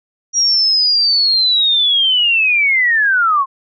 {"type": "linear sweep", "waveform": "sine", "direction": "down", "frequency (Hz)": [5720, 1046.5], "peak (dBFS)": -10, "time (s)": [0.33, 3.46], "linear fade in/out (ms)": 50, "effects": []}